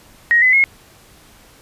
sine tone with pitch steps, 1883 / 2018 / 2163 Hz, A#6 / B6 / C#7, +17 / +37 / -43 cents, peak -9 dBFS, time 0.31-0.64 s, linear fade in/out 0 ms, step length 110 ms, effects pink hiss -47 dBFS RMS until 1.61 s + resampled to 32000 Hz

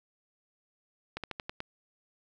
slowing click train, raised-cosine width 0.3 ms, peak -20 dBFS, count 6, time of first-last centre 1.17-1.604 s, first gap 67 ms, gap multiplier 1.13, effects none

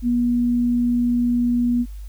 sine tone, 241.4 Hz, B3, 39 cents flat, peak -16 dBFS, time 0.02-1.86 s, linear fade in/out 50 ms, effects added 50 Hz sine -31 dBFS peak until 2.08 s + white hiss -55 dBFS RMS until 2.08 s

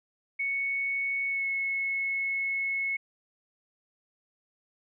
sine tone with pitch glide, 2217 to 2190 Hz, C#7 to C#7, 0 to -22 cents, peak -27 dBFS, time 0.39-2.97 s, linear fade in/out 10 ms, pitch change -22 cents, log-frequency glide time 1.27-1.46 s, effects none

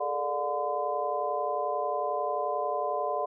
sine tone cluster, 420.6 / 451.8 / 590 / 720 / 1021 Hz, G#4 / A4 / D5 / F#5 / C6, +22 / +46 / +8 / -47 / -43 cents, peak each -36 / -38 / -32 / -32 / -33 dBFS, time 0-3.26 s, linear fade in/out 10 ms, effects none

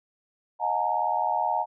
sine tone cluster, 624 / 723 / 842 / 921 Hz, D#5 / F#5 / G#5 / A#5, +5 / -40 / +24 / -21 cents, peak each -33 / -28 / -28 / -27 dBFS, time 0.59-1.66 s, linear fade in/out 50 ms, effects none

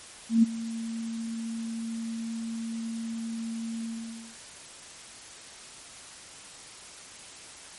sine tone with ADSR envelope, 227.6 Hz, A#3, 41 cents flat, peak -14 dBFS, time 0.29-4.37 s, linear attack 140 ms, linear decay 17 ms, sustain -17 dB, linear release 520 ms, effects white hiss -46 dBFS RMS until 7.78 s + MP3 48 kbps

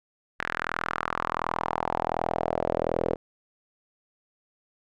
sawtooth tone with band-pass filter sweep, 41.37 Hz, E1, 7 cents sharp, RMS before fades -29 dBFS, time 0.39-3.16 s, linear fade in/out 10 ms, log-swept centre 1700 to 490 Hz, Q 3, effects none

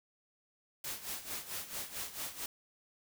white noise with tremolo, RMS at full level -39 dBFS, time 0.84-2.46 s, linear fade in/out 2 ms, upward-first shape sine, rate 4.5 Hz, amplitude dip 75%, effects none

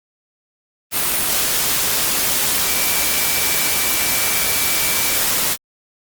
sine tone in noise, 2319 Hz, D7, 22 cents flat, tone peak -27 dBFS, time 2.64-5.21 s, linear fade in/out 50 ms, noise white, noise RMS -18 dBFS, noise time 0.91-5.57 s, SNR -12 dB, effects Opus 32 kbps

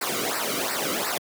pink noise with flanger, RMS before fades -27 dBFS, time 0.01-1.18 s, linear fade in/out 5 ms, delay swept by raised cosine 0.3 to 1.19 ms, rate 2.8 Hz, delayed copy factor -0.85, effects high-pass 200 Hz 12 dB/octave

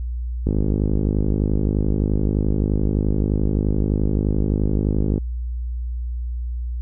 click train, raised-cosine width 3 ms, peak -8 dBFS, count 244, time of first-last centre 0.47-5.179 s, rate 51.6 Hz, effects added 60 Hz sine -23 dBFS peak until 6.81 s

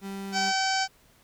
35% pulse tone, 196 Hz, G3, in tune, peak -32 dBFS, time 0.01-0.53 s, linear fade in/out 50 ms
harmonic tone, 767 Hz, G5, 38 cents flat, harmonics 1 / 2 / 3 / 4 / 5 / 6 / 7 / 8 / 9 / 10, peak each -27 / -30 / -35 / -37 / -43 / -32 / -34 / -39 / -38 / -45 dBFS, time 0.32-0.88 s, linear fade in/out 50 ms
effects pink hiss -60 dBFS RMS until 1.23 s

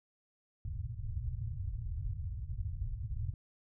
white low-pass noise, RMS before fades -38 dBFS, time 0.65-3.34 s, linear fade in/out 2 ms, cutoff 120 Hz, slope 48 dB/octave, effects none

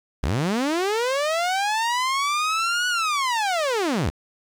sawtooth linear two-way sweep, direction up then down, 51.91 to 1480 to 51.91 Hz, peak -17 dBFS, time 0.23-4.1 s, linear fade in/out 0 ms, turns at 2.88 s, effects low-pass 8000 Hz 12 dB/octave + 8-bit

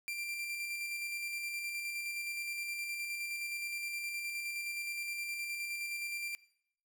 40% pulse tone with tremolo, 2367 Hz, D7, 13 cents sharp, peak -35 dBFS, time 0.08-6.35 s, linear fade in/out 0 ms, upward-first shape square, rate 9.6 Hz, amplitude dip 25%, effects noise-tail reverb RT60 0.7 s tail -20 dB re dry

